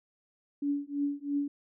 sine tone with tremolo, 285.6 Hz, D4, 48 cents flat, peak -25 dBFS, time 0.62-1.48 s, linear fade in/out 5 ms, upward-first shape triangle, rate 3 Hz, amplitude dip 100%, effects none

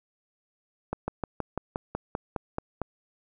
slowing click train, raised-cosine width 1 ms, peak -15 dBFS, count 11, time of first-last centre 0.93-2.817 s, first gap 150 ms, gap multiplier 1.05, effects none

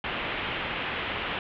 white low-pass noise, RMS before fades -32 dBFS, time 0.04-1.39 s, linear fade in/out 2 ms, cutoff 3200 Hz, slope 48 dB/octave, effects none

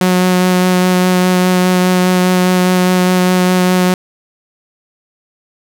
sawtooth tone with vibrato, 182.4 Hz, F#3, 24 cents flat, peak -5 dBFS, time 0.01-3.94 s, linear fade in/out 2 ms, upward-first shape sine, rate 4.9 Hz, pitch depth 11 cents each way, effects none

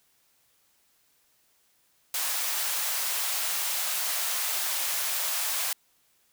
white high-pass noise, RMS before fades -29 dBFS, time 2.14-5.73 s, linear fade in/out 2 ms, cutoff 600 Hz, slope 24 dB/octave, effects white hiss -67 dBFS RMS until 6.32 s

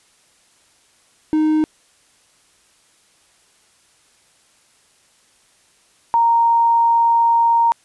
triangle / sine tone pair in turn, 310 / 929 Hz, D#4 / A#5, -6 / -6 cents, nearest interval octave + perfect fifth, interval 1900 cents, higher second, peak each -11 dBFS, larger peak neither, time 1.33-1.64 / 6.14-7.72 s, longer second, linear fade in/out 0 ms, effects white hiss -56 dBFS RMS until 7.84 s + resampled to 24000 Hz

